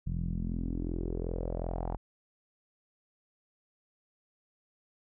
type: tone with low-pass filter sweep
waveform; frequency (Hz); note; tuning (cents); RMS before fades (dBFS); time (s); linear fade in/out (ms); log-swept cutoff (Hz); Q
sawtooth; 42.67; F1; -39; -34; 0.06-1.97; 10; 150 to 860; 3.6
effects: none